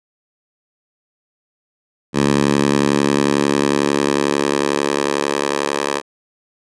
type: tone with high-pass filter sweep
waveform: 10% pulse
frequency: 71.1 Hz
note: C#2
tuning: 45 cents sharp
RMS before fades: -17 dBFS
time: 2.13-6.02 s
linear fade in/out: 50 ms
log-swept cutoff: 180 to 550 Hz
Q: 1.1
effects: resampled to 22050 Hz